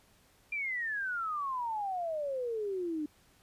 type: exponential sweep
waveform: sine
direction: down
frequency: 2405 to 293.7 Hz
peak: -32 dBFS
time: 0.52-3.06 s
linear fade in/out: 5 ms
effects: pink hiss -65 dBFS RMS until 3.42 s + resampled to 32000 Hz